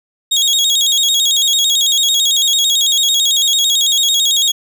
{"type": "tone with vibrato", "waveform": "30% pulse", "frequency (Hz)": 3520, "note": "A7", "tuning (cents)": 0, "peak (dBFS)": -8, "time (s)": [0.31, 4.52], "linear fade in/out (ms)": 10, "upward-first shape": "square", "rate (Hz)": 9, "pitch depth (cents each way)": 100, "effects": []}